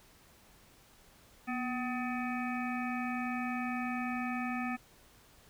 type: harmonic tone with a mistuned harmonic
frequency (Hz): 252.7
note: B3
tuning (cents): +40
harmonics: 1 / 3 / 5 / 7 / 9 / 10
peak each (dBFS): -35 / -40 / -42 / -43 / -45 / -45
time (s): 1.47-4.77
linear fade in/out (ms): 20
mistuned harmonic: 1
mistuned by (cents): -67
effects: pink hiss -61 dBFS RMS until 5.49 s